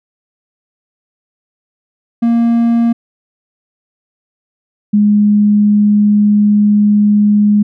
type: tone pair in turn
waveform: triangle / sine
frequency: 233.1 / 207.7 Hz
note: A#3 / G#3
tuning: 0 / 0 cents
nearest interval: major second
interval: 200 cents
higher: first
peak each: -6 dBFS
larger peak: neither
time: 2.22-2.93 / 4.93-7.63 s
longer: second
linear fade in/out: 10 ms
effects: none